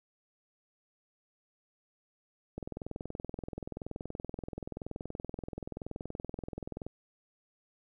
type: click train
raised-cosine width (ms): 2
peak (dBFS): -25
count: 91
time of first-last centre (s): 2.58-6.866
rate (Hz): 21
effects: 11-bit